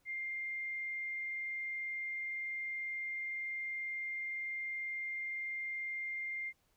sine tone, 2107 Hz, C7, 12 cents sharp, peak -37 dBFS, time 0.05-6.53 s, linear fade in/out 50 ms, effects pink hiss -75 dBFS RMS until 6.76 s

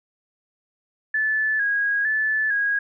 sine tone with vibrato, 1692 Hz, G#6, 32 cents sharp, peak -19 dBFS, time 1.14-2.79 s, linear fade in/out 5 ms, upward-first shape square, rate 1.1 Hz, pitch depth 49 cents each way, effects none

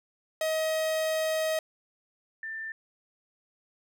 45% pulse / sine tone pair in turn, 633 / 1783.2 Hz, D#5 / A6, +30 / +23 cents, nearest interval octave + tritone, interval 1793 cents, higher second, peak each -26 / -34 dBFS, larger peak first, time 0.41-1.59 / 2.43-2.72 s, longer first, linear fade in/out 2 ms, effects none

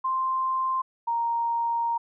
sine tone pair in turn, 1046.5 / 932.3 Hz, C6 / A#5, 0 / 0 cents, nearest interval major second, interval 200 cents, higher first, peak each -23 dBFS, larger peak neither, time 0.04-0.82 / 1.07-1.98 s, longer second, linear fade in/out 10 ms, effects none

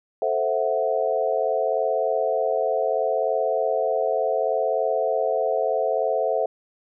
sine chord, F# half-diminished seventh, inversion first, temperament equal, 440 / 523.3 / 659.3 / 740 Hz, A4 / C5 / E5 / F#5, 0 / 0 / 0 / 0 cents, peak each -26 / -25 / -24 / -28 dBFS, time 0.22-6.46 s, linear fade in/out 2 ms, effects none

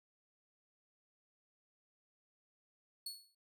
sawtooth tone with exponential decay, 4390 Hz, C#8, 18 cents flat, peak -36 dBFS, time 3.06-3.35 s, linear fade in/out 5 ms, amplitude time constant 61 ms, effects none

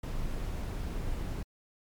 brown noise, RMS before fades -34 dBFS, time 0.03-1.43 s, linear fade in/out 5 ms, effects MP3 96 kbps

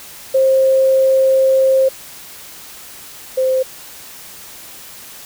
sine tone pair in turn, 530 / 520.6 Hz, C5 / C5, +22 / -9 cents, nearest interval unison, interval 31 cents, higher first, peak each -9 / -12 dBFS, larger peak first, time 0.34-1.89 / 3.37-3.63 s, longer first, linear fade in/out 10 ms, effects white hiss -36 dBFS RMS until 5.25 s

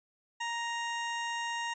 20% pulse tone, 935 Hz, A#5, 5 cents sharp, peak -28 dBFS, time 0.4-1.74 s, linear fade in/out 10 ms, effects resampled to 16000 Hz

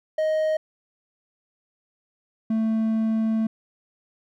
triangle tone pair in turn, 625 / 221.7 Hz, D#5 / A3, +8 / +13 cents, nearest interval octave + tritone, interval 1795 cents, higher first, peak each -18 dBFS, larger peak neither, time 0.18-0.57 / 2.5-3.47 s, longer second, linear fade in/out 5 ms, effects none

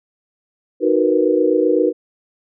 sine chord, B major seventh, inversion first, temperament equal, 311.1 / 370 / 466.2 / 493.9 Hz, D#4 / F#4 / A#4 / B4, 0 / 0 / 0 / 0 cents, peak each -18 dBFS, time 0.8-1.93 s, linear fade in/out 50 ms, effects none

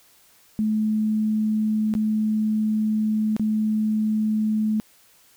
sine tone with dropouts, 215.6 Hz, A3, 35 cents flat, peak -19 dBFS, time 0.59-4.8 s, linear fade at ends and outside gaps 0 ms, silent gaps 1.939-1.951 / 3.365-3.396 s, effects white hiss -56 dBFS RMS until 5.36 s

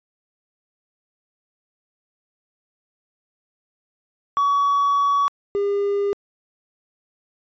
triangle tone pair in turn, 1130 / 403.2 Hz, C#6 / G4, +33 / +49 cents, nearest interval octave + tritone, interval 1784 cents, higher first, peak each -13 / -16 dBFS, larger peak first, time 4.37-5.28 / 5.55-6.13 s, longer first, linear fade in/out 0 ms, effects tanh soft clip ceiling -11 dBFS + resampled to 16000 Hz

